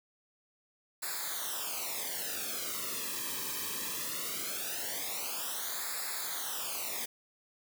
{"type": "noise with flanger", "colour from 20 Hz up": "white", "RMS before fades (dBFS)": -37, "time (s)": [1.02, 7.06], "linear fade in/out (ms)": 10, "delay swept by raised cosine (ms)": [0.33, 1.43], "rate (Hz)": 0.2, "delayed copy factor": -0.95, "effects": []}